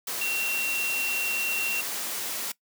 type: tone in noise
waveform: sine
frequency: 2734 Hz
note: F7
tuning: 37 cents flat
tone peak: -26 dBFS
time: 0.21-1.81 s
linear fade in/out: 5 ms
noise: white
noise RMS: -32 dBFS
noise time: 0.07-2.52 s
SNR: +3 dB
effects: noise-tail reverb RT60 0.1 s tail -20 dB re dry + high-pass 200 Hz 12 dB/octave